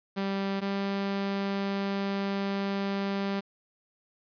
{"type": "tone pair in turn", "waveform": "sawtooth", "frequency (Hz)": [196, 197.59], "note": ["G3", "G3"], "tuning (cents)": [0, 14], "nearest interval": "unison", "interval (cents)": 14, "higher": "second", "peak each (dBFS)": -24, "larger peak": "neither", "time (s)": [[0.16, 0.61], [0.61, 3.41]], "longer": "second", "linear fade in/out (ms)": 20, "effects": ["resampled to 11025 Hz", "9-bit"]}